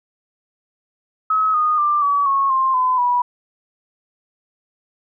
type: tone with pitch steps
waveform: sine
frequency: 1281 / 1232.4 / 1185.6 / 1140.6 / 1097.3 / 1055.6 / 1015.6 / 977 Hz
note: E6 / D#6 / D6 / C#6 / C#6 / C6 / B5 / B5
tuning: -50 / -17 / +16 / +49 / -18 / +15 / +48 / -19 cents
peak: -14 dBFS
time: 1.3-3.22 s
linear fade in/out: 5 ms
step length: 240 ms
effects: none